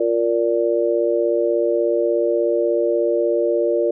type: chord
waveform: sine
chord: Bb major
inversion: second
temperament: just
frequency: 349.6 / 466.2 / 582.7 Hz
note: F4 / Bb4 / D5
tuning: +2 / 0 / -14 cents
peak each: -20 dBFS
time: 0-3.91 s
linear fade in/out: 5 ms
effects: none